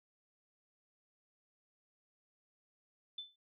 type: tone with exponential decay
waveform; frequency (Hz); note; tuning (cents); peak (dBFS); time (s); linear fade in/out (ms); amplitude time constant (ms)
sine; 3520; A7; 0; -38; 3.18-3.36; 5; 39
effects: none